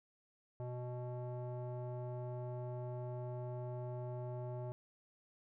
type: tone with low-pass filter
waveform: square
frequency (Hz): 123.6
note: B2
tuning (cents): +2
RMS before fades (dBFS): -43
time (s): 0.6-4.72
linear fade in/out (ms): 0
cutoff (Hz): 720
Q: 3
effects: none